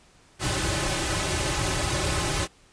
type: noise with comb filter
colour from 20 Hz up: pink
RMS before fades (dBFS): -26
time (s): 0.39-2.48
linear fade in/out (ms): 50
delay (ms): 4.3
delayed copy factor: -0.9
effects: pink hiss -57 dBFS RMS until 2.72 s + resampled to 22050 Hz